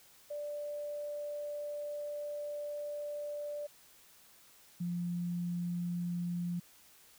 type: tone pair in turn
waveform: sine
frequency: 587.3 / 174.61 Hz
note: D5 / F3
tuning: 0 / 0 cents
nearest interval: octave + major sixth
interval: 2100 cents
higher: first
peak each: -37 / -33 dBFS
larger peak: second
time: 0.3-3.67 / 4.8-6.6 s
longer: first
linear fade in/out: 10 ms
effects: white hiss -61 dBFS RMS until 7.18 s